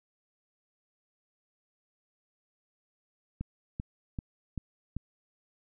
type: click train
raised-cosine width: 5 ms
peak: -22 dBFS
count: 5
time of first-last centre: 3.41-4.966 s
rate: 2.57 Hz
effects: none